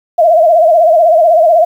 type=tone with vibrato; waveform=sine; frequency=659.3 Hz; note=E5; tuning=in tune; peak=-4 dBFS; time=0.18-1.65 s; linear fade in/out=10 ms; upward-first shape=sine; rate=16 Hz; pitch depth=110 cents each way; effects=7-bit